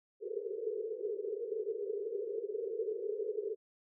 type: band-pass noise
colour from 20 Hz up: white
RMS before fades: -38 dBFS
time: 0.2-3.56 s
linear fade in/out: 50 ms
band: 400 to 460 Hz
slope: 96 dB/octave
effects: none